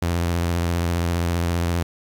sawtooth tone with vibrato, 85.7 Hz, F2, 32 cents flat, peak -16 dBFS, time 0.02-1.83 s, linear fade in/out 5 ms, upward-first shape sine, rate 15 Hz, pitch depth 42 cents each way, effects 9-bit

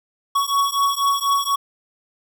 square beating tone pair, 1116 / 1120.1 Hz, C#6 / C#6, +11 / +18 cents, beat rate 4.1 Hz, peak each -21 dBFS, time 0.35-1.56 s, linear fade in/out 10 ms, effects none

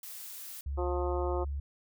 blue noise, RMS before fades -44 dBFS, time 0.03-0.61 s, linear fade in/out 2 ms
sine tone with pitch glide, 69.6 to 70.33 Hz, C#2 to C#2, +8 to +26 cents, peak -32 dBFS, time 0.66-1.6 s, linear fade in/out 5 ms, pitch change +18 cents, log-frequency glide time 0.95-1.31 s
harmonic tone, 177.9 Hz, F3, 32 cents sharp, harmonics 2 / 3 / 4 / 5 / 6 / 7, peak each -33 / -37 / -39 / -41 / -43 / -44 dBFS, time 0.77-1.45 s, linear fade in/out 20 ms
effects none

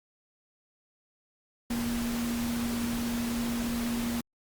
sine tone in noise, 236 Hz, A#3, 22 cents sharp, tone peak -29 dBFS, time 1.7-4.21 s, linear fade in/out 5 ms, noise pink, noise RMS -37 dBFS, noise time 1.7-4.21 s, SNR +5 dB, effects Opus 48 kbps

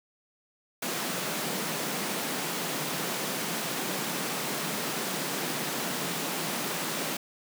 pink high-pass noise, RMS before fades -32 dBFS, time 0.82-7.17 s, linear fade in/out 5 ms, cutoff 150 Hz, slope 48 dB/octave, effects none

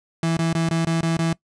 35% pulse tone bursts, 164.81 Hz, E3, in tune, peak -17 dBFS, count 7, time 0.23-1.33 s, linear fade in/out 2 ms, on 140 ms, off 20 ms, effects noise-tail reverb RT60 0.1 s tail -21 dB re dry + resampled to 22050 Hz

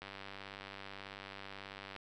click train, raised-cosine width 0.3 ms, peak -30 dBFS, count 192, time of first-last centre 0.02-1.963 s, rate 98.3 Hz, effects none

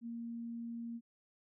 sine tone, 233.1 Hz, A#3, in tune, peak -40 dBFS, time 0.01-1.01 s, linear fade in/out 50 ms, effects none

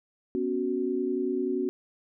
sine chord, B suspended second, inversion none, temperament equal, 246.9 / 277.2 / 370 Hz, B3 / C#4 / F#4, 0 / 0 / 0 cents, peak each -32 / -31 / -28 dBFS, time 0.35-1.69 s, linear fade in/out 0 ms, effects none

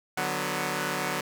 5% pulse chord, B minor, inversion first, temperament equal with one note detuned, 148.45 / 185 / 246.9 Hz, D3 / F#3 / B3, +19 / 0 / 0 cents, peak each -21 / -20 / -22 dBFS, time 0.17-1.21 s, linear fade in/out 5 ms, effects none

